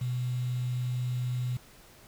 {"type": "tone with quantisation", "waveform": "sine", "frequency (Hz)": 124.5, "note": "B2", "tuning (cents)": 14, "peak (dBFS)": -28, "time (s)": [0.01, 1.57], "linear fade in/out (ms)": 5, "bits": 8, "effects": ["pink hiss -55 dBFS RMS until 2.07 s"]}